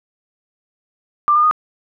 sine tone with pitch steps, 1185 / 1209.9 / 1235.3 Hz, D6 / D#6 / D#6, +15 / -49 / -13 cents, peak -10 dBFS, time 1.28-1.511 s, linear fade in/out 0 ms, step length 77 ms, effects none

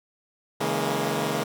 10% pulse chord, A# half-diminished seventh, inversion first, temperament equal with one note detuned, 138.59 / 161.14 / 207.7 / 233.1 Hz, C#3 / E3 / G#3 / A#3, 0 / -39 / 0 / 0 cents, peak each -22 dBFS, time 0.6-1.44 s, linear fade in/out 10 ms, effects none

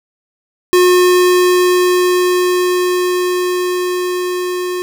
square tone with level ramp, 360.9 Hz, F#4, 43 cents flat, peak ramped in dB -7 to -18 dBFS, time 0.73-4.82 s, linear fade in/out 0 ms, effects none

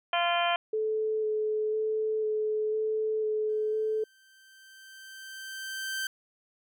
harmonic tone, 345.5 Hz, F4, 19 cents flat, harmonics 2 / 3 / 4 / 5 / 6 / 7 / 8 / 9, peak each -27 / -32 / -34 / -36 / -42 / -34 / -41 / -33 dBFS, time 0.13-0.56 s, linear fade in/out 2 ms
sine tone with vibrato, 432.2 Hz, A4, 31 cents flat, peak -26 dBFS, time 0.73-4.04 s, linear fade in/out 5 ms, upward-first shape square, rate 1 Hz, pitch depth 10 cents each way
sawtooth tone with exponential growth, 1557 Hz, G6, 12 cents flat, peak -26 dBFS, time 3.49-6.07 s, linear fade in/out 2 ms, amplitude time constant 560 ms
effects none

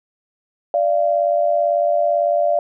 sine tone pair together, 587.3 / 685.3 Hz, D5 / F5, 0 / -33 cents, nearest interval minor third, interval 267 cents, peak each -17 dBFS, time 0.74-2.59 s, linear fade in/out 2 ms, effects none

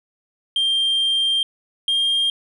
sine tone pair in turn, 3180 / 3210 Hz, G7 / G7, +24 / +40 cents, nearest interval unison, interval 16 cents, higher second, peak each -14 dBFS, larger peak neither, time 0.56-1.43 / 1.88-2.3 s, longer first, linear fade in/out 2 ms, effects tanh soft clip ceiling -15 dBFS

